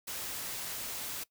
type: noise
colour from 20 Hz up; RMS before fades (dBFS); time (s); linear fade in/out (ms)
white; -39; 0.07-1.24; 10
effects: noise-tail reverb RT60 0.1 s tail -20 dB re dry